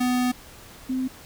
square / sine tone pair in turn, 249.3 / 258.7 Hz, B3 / C4, +16 / -19 cents, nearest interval minor second, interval 65 cents, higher second, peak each -21 / -23 dBFS, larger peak first, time 0-0.32 / 0.89-1.08 s, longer first, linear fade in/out 10 ms, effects pink hiss -46 dBFS RMS until 1.25 s

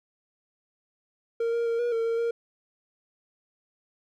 triangle tone with pitch steps, 462.4 / 467.8 / 462.5 / 479.1 / 455.9 / 459.4 / 466 Hz, A#4 / A#4 / A#4 / A#4 / A#4 / A#4 / A#4, -14 / +6 / -14 / +47 / -39 / -25 / -1 cents, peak -22 dBFS, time 1.4-2.31 s, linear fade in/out 5 ms, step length 130 ms, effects none

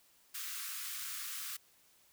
white high-pass noise, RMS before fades -42 dBFS, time 0.34-1.57 s, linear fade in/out 10 ms, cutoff 1100 Hz, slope 96 dB/octave, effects white hiss -67 dBFS RMS until 2.12 s

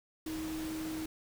sine tone in noise, 315.9 Hz, D#4, 26 cents sharp, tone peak -36 dBFS, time 0.26-1.06 s, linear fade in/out 5 ms, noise pink, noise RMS -45 dBFS, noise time 0.26-1.06 s, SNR +6 dB, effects none

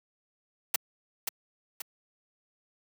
white noise with echo, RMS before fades -25 dBFS, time 0.74-0.76 s, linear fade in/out 5 ms, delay 530 ms, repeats 2, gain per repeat -6 dB, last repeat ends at 1.82 s, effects high-pass 200 Hz 12 dB/octave

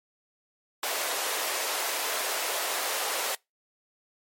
pink high-pass noise, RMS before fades -30 dBFS, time 0.83-3.35 s, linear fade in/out 2 ms, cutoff 470 Hz, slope 24 dB/octave, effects noise-tail reverb RT60 0.2 s tail -25 dB re dry + MP3 64 kbps

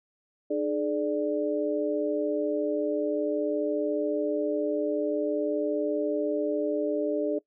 sine tone cluster, 302.9 / 423.4 / 589 Hz, D#4 / G#4 / D5, -46 / +33 / +5 cents, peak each -29 dBFS, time 0.5-7.39 s, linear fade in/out 10 ms, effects noise-tail reverb RT60 0.1 s tail -21 dB re dry

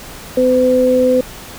sine tone pair together, 254.1 / 507.8 Hz, B3 / B4, +49 / +48 cents, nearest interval octave, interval 1199 cents, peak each -15 / -10 dBFS, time 0.37-1.21 s, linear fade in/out 5 ms, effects pink hiss -33 dBFS RMS until 1.58 s

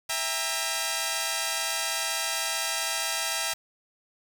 5% pulse chord, E diminished, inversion none, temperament equal with one note detuned, 659.3 / 802.3 / 932.3 Hz, E5 / G5 / Bb5, 0 / +40 / 0 cents, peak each -20 dBFS, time 0.09-3.54 s, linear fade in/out 10 ms, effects 7-bit

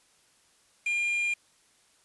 triangle tone with quantisation, 2406 Hz, D7, 41 cents sharp, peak -24 dBFS, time 0.86-1.34 s, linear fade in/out 5 ms, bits 7, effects white hiss -64 dBFS RMS until 2.04 s + resampled to 24000 Hz

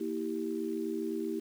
sine chord, E diminished, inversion second, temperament equal with one note detuned, 233.1 / 324.2 / 392 Hz, Bb3 / E4 / G4, 0 / -29 / 0 cents, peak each -38 / -35 / -36 dBFS, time 0-1.4 s, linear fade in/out 10 ms, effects 9-bit

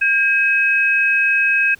sine tone pair together, 1606.4 / 2550 Hz, G6 / D#7, +42 / +42 cents, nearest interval minor sixth, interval 800 cents, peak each -16 / -15 dBFS, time 0.01-1.75 s, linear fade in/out 10 ms, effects pink hiss -50 dBFS RMS until 1.79 s

